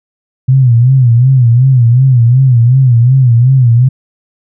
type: tone with vibrato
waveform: sine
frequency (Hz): 124.8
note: B2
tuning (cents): +19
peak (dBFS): -3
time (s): 0.48-3.89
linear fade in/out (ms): 10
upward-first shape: sine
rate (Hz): 2.7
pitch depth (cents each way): 130
effects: none